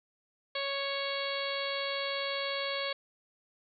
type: harmonic tone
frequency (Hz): 554.4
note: C#5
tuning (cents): 0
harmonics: 1 / 2 / 3 / 4 / 5 / 6 / 7 / 8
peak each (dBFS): -36 / -40 / -42 / -39 / -44 / -40 / -42 / -41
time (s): 0.55-2.93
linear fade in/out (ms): 5
effects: none